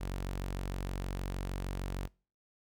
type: tone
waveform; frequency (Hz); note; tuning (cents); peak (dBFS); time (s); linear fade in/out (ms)
sawtooth; 46.51; F#1; +10; -31; 0-2.08; 20
effects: noise-tail reverb RT60 0.4 s tail -26 dB re dry